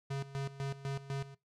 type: tone with tremolo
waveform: square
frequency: 137.8 Hz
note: C#3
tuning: 10 cents flat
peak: -35 dBFS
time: 0.1-1.35 s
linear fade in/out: 10 ms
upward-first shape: square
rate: 4 Hz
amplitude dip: 80%
effects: noise-tail reverb RT60 0.2 s tail -20 dB re dry + low-pass 7000 Hz 12 dB/octave